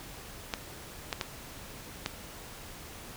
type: clicks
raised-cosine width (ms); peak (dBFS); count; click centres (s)
0.2; -13; 4; 0.538 / 1.128 / 1.212 / 2.061
effects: pink hiss -46 dBFS RMS until 3.16 s